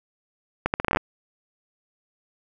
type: accelerating click train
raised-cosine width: 0.5 ms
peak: -6 dBFS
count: 10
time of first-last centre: 0.66-0.971 s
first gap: 79 ms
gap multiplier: 0.77
effects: none